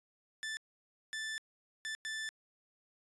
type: tone bursts at uneven times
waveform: sawtooth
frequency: 1760 Hz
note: A6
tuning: in tune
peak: -34 dBFS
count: 4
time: 0.43-0.57 / 1.13-1.38 / 1.85-1.95 / 2.05-2.29 s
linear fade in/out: 0 ms
effects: resampled to 22050 Hz